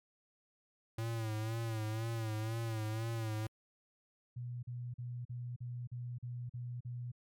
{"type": "tone with vibrato", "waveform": "square", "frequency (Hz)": 111.6, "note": "A2", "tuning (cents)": 25, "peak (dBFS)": -36, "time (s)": [0.98, 3.47], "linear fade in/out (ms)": 5, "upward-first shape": "sine", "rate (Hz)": 2, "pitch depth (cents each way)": 61}
{"type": "tone bursts", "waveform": "sine", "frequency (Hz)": 121.9, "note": "B2", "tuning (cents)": -22, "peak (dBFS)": -39, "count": 9, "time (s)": [4.36, 7.118], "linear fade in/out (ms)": 10, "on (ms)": 270, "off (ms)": 41}
{"effects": ["MP3 96 kbps"]}